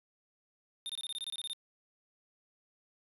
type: tone bursts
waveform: square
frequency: 3632 Hz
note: A#7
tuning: 46 cents flat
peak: -37 dBFS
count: 12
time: 0.86-1.532 s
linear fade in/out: 0 ms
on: 34 ms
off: 24 ms
effects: resampled to 32000 Hz